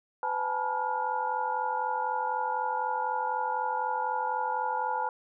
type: tone cluster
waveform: sine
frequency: 505 / 830 / 874 / 966 / 1418 Hz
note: B4 / G#5 / A5 / B5 / F6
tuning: +39 / -1 / -12 / -39 / +26 cents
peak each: -37 / -38 / -30 / -33 / -38 dBFS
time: 0.23-5.09 s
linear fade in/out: 2 ms
effects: none